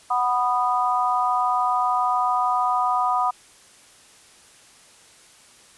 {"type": "chord", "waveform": "sine", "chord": "B major", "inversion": "second", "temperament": "just", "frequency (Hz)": [740.8, 987.8, 1234.7], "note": ["F#5", "B5", "D#6"], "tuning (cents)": [2, 0, -14], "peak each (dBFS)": -23, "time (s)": [0.1, 3.31], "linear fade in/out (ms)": 10, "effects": ["white hiss -51 dBFS RMS until 5.77 s", "resampled to 24000 Hz"]}